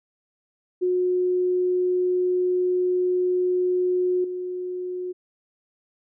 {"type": "tone with level steps", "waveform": "sine", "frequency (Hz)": 362.9, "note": "F#4", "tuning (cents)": -34, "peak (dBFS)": [-19, -27], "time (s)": [0.81, 5.13], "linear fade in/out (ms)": 20, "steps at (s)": 4.24, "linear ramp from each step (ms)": 5, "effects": []}